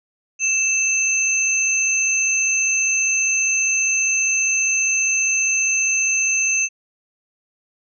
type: tone pair together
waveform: sine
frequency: 2640 / 6275 Hz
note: E7 / G8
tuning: +2 / +1 cents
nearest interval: octave + minor third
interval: 1499 cents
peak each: -19 dBFS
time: 0.39-6.69 s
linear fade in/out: 50 ms
effects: none